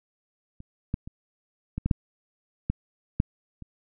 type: clicks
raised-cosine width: 5 ms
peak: -30 / -14 / -26 / -17 / -13 / -8 / -12 / -8 / -28 dBFS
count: 9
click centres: 0.604 / 0.941 / 1.075 / 1.78 / 1.86 / 1.912 / 2.7 / 3.201 / 3.623 s
effects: none